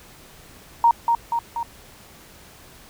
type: tone with echo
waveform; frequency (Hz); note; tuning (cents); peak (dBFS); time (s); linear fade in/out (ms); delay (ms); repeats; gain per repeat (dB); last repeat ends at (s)
sine; 933; A#5; +1; -11; 0.84-0.91; 2; 240; 3; -4; 1.63
effects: pink hiss -47 dBFS RMS until 2.89 s